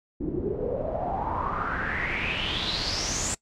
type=noise with low-pass filter sweep; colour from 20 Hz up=pink; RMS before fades=-29 dBFS; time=0.2-3.35 s; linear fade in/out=10 ms; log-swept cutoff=300 to 7700 Hz; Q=7.2; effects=noise-tail reverb RT60 0.1 s tail -21 dB re dry